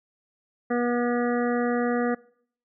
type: harmonic tone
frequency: 241.5 Hz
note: B3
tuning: 39 cents flat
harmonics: 1 / 2 / 3 / 5 / 6 / 7 / 8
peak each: -25 / -26 / -31 / -35 / -38 / -38 / -38 dBFS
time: 0.7-2.15 s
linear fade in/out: 10 ms
effects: noise-tail reverb RT60 0.6 s tail -23 dB re dry